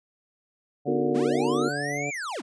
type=harmonic tone; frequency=144.3 Hz; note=D3; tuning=30 cents flat; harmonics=1 / 2 / 3 / 4 / 5; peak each=-35 / -35 / -35 / -35 / -35 dBFS; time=0.85-2.11 s; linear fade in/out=20 ms
type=chord; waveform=sine; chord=B major seventh; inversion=none; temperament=just; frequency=246.9 / 308.7 / 370.4 / 463 Hz; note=B3 / D#4 / F#4 / A#4; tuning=0 / -14 / +2 / -12 cents; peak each=-28 / -30 / -27 / -28 dBFS; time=0.87-1.69 s; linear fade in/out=10 ms
type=linear two-way sweep; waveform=square; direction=up then down; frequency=164.81 to 2400 to 164.81 Hz; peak=-31 dBFS; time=1.14-2.42 s; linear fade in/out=20 ms; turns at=2.1 s
effects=resampled to 22050 Hz